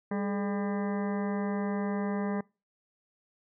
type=harmonic tone with a mistuned harmonic; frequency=200 Hz; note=G3; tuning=35 cents sharp; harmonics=1 / 2 / 3 / 4 / 5 / 6 / 8 / 9 / 10; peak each=-30 / -36 / -40 / -42 / -44 / -46 / -48 / -49 / -50 dBFS; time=0.11-2.41 s; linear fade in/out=5 ms; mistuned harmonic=2; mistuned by=+88 cents; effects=noise-tail reverb RT60 0.3 s tail -25 dB re dry